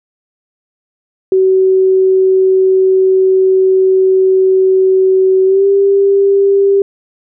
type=tone with pitch glide; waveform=sine; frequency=378.1 to 395.8 Hz; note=F#4 to G4; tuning=+38 to +17 cents; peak=-6 dBFS; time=1.32-6.82 s; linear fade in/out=2 ms; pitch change=+79 cents; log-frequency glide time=5.45-5.66 s; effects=none